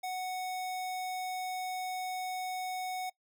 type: tone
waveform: square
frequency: 740 Hz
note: F#5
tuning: in tune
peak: -35 dBFS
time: 0.03-3.1 s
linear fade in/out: 10 ms
effects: noise-tail reverb RT60 0.1 s tail -21 dB re dry